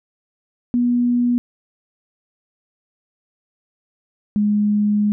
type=tone pair in turn; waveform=sine; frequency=242.8 / 208.1 Hz; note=B3 / G#3; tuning=-29 / +4 cents; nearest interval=minor third; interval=267 cents; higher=first; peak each=-14 dBFS; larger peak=neither; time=0.74-1.38 / 4.36-5.12 s; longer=second; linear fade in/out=0 ms; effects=none